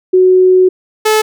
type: tone pair in turn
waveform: sine / sawtooth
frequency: 370 / 432.5 Hz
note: F#4 / A4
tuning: 0 / -30 cents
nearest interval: minor third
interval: 270 cents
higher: second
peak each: -4 dBFS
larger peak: neither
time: 0.13-0.69 / 1.05-1.22 s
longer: first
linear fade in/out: 10 ms
effects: none